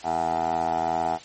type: tone with band-pass filter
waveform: 15% pulse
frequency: 82.41 Hz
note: E2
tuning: in tune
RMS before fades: -25 dBFS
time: 0.03-1.19 s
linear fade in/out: 50 ms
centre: 730 Hz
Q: 5.7
effects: white hiss -45 dBFS RMS until 1.24 s + MP3 32 kbps